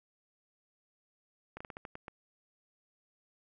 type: slowing click train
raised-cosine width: 0.5 ms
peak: -28 dBFS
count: 8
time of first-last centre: 1.57-2.082 s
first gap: 35 ms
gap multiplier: 1.24
effects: none